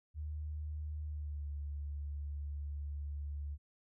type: tone with pitch glide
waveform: sine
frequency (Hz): 75.8 to 72.42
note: D#2 to D2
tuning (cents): -45 to -24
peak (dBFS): -38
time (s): 0.14-3.58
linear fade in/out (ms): 50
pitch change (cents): -79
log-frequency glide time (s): 1.03-1.48
effects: none